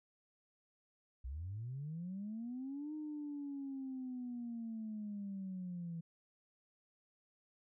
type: linear two-way sweep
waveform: sine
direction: up then down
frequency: 58.27 to 307.9 to 164.3 Hz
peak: -40 dBFS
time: 1.24-6.01 s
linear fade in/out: 10 ms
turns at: 2.94 s
effects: tanh soft clip ceiling -36 dBFS